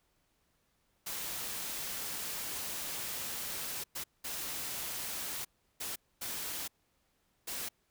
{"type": "noise bursts at uneven times", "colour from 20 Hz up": "white", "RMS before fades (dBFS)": -39, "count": 6, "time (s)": [[1.06, 3.84], [3.95, 4.04], [4.24, 5.45], [5.8, 5.96], [6.21, 6.68], [7.47, 7.69]], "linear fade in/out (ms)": 10, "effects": ["pink hiss -75 dBFS RMS until 7.9 s"]}